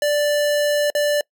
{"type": "tone with dropouts", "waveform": "square", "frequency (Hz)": 587.3, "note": "D5", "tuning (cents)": 0, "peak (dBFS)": -17, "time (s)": [0.02, 1.21], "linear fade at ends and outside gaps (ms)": 2, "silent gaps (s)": [0.902, 0.95], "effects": ["noise-tail reverb RT60 0.1 s tail -25 dB re dry"]}